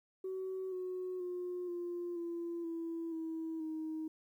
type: tone with pitch steps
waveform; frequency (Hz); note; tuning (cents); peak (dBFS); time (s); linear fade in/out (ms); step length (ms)
sine; 376.9 / 367.4 / 358.2 / 349.2 / 340.5 / 331.9 / 323.6 / 315.5; F#4 / F#4 / F4 / F4 / F4 / E4 / E4 / D#4; +32 / -12 / +44 / 0 / -44 / +12 / -32 / +24; -36; 0.24-4.08; 5; 480
effects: tanh soft clip ceiling -34 dBFS + 12-bit